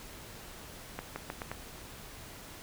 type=accelerating click train; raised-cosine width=0.5 ms; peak=-21 dBFS; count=5; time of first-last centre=0.99-1.515 s; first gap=170 ms; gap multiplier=0.83; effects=pink hiss -48 dBFS RMS until 2.62 s